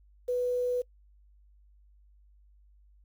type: tone with quantisation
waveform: sine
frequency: 494.1 Hz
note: B4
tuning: 1 cent sharp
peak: -26 dBFS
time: 0.28-0.82 s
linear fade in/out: 10 ms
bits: 9
effects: noise-tail reverb RT60 0.1 s tail -23 dB re dry + added 50 Hz sine -57 dBFS peak until 3.04 s